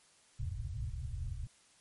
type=low-pass noise; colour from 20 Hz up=white; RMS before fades=-39 dBFS; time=0.39-1.47 s; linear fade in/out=5 ms; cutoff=130 Hz; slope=96 dB/octave; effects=white hiss -65 dBFS RMS until 1.8 s + MP3 48 kbps